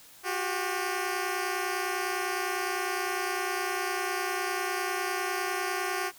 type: tone pair together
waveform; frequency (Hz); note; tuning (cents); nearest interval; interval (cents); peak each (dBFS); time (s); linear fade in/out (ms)
10% pulse; 362.1 / 392; F#4 / G4; -37 / 0; minor second; 137; -23 / -24; 0.23-6.12; 50
effects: white hiss -53 dBFS RMS until 6.18 s